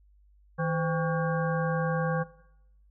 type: harmonic tone with a mistuned harmonic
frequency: 160 Hz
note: D#3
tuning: 49 cents sharp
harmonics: 1 / 3 / 5 / 7 / 9 / 10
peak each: -28 / -32 / -37 / -36 / -42 / -37 dBFS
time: 0.58-2.24 s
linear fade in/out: 20 ms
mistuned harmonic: 3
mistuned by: +110 cents
effects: noise-tail reverb RT60 0.8 s tail -17 dB re dry + added 50 Hz sine -57 dBFS peak until 2.9 s